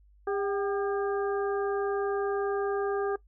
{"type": "harmonic tone with a mistuned harmonic", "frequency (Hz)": 402.1, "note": "G4", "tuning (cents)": 44, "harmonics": [1, 2, 3, 4], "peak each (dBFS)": [-28, -35, -38, -41], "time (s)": [0.27, 3.16], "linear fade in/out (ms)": 5, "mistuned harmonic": 2, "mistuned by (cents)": -59, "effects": ["noise-tail reverb RT60 0.1 s tail -19 dB re dry", "added 50 Hz sine -56 dBFS peak until 3.27 s"]}